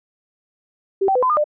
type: tone with pitch steps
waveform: sine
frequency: 389.8 / 773 / 502 / 1018 / 1214 / 598 Hz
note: G4 / G5 / B4 / C6 / D#6 / D5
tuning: -10 / -24 / +28 / -48 / -43 / +31 cents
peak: -14 dBFS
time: 1.01-1.442 s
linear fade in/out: 10 ms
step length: 72 ms
effects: none